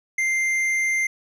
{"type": "tone with tanh clipping", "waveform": "sine", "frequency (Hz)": 2093, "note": "C7", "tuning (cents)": 0, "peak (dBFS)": -21, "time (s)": [0.18, 1.07], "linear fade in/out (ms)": 5, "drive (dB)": 9, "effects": []}